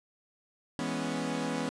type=chord; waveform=sawtooth; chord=C# minor seventh; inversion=first; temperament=equal; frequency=164.81 / 207.7 / 246.9 / 277.2 Hz; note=E3 / G#3 / B3 / C#4; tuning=0 / 0 / 0 / 0 cents; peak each=-34 / -35 / -31 / -32 dBFS; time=0.79-1.69 s; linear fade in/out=0 ms; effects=resampled to 22050 Hz